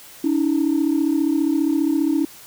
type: tone pair together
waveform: sine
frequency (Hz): 285.1 / 320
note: C#4 / D#4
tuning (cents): +49 / +49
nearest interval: major second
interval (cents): 200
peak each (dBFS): -18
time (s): 0.24-2.25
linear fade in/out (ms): 5
effects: tanh soft clip ceiling -11 dBFS + white hiss -43 dBFS RMS until 2.46 s